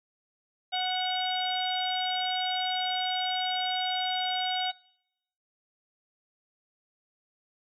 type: harmonic tone with a mistuned harmonic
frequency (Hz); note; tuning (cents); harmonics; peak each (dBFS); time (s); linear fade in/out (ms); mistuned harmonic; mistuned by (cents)
739; F#5; -2; 1 / 2 / 3 / 4 / 5 / 6; -30 / -39 / -39 / -34 / -32 / -45; 0.72-4.72; 20; 5; +30
effects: noise-tail reverb RT60 0.8 s tail -24 dB re dry